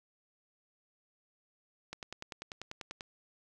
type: click train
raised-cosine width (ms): 0.2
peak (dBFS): -24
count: 12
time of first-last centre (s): 1.93-3.008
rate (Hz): 10.2
effects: none

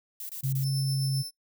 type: noise bursts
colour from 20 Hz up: violet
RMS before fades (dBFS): -38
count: 4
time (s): 0.2-0.643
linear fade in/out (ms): 2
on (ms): 92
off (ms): 25
type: tone with pitch glide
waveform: sine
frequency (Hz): 135.2 to 134.11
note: C#3 to C3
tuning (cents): -43 to +43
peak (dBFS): -25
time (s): 0.43-1.23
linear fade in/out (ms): 20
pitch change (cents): -14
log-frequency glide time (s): 0.57-1.11
type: tone with tremolo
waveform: sawtooth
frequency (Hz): 5300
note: E8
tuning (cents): +9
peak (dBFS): -30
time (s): 0.62-1.31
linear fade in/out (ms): 50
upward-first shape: sine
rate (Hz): 7.7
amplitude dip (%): 35
effects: noise-tail reverb RT60 0.1 s tail -20 dB re dry

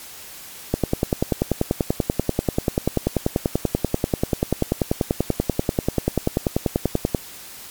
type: click train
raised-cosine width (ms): 2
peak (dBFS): -4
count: 67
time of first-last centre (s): 0.74-7.148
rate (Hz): 10.3
effects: white hiss -39 dBFS RMS until 7.7 s + MP3 96 kbps

